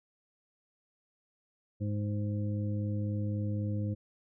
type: harmonic tone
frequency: 103.83 Hz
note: G#2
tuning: in tune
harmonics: 1 / 2 / 3 / 5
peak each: -31 / -37 / -41 / -45 dBFS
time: 1.8-3.95 s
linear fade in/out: 20 ms
effects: none